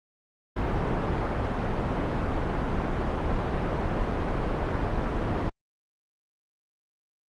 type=low-pass noise; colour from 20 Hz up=pink; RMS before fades=-27 dBFS; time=0.56-5.5 s; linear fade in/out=10 ms; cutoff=1300 Hz; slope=12 dB/octave; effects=Opus 24 kbps